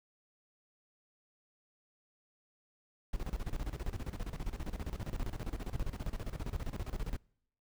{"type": "noise with tremolo", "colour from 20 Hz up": "brown", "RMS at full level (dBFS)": -36, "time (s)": [3.13, 7.17], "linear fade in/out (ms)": 5, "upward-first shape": "square", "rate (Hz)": 15, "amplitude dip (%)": 80, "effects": ["noise-tail reverb RT60 0.7 s tail -26 dB re dry"]}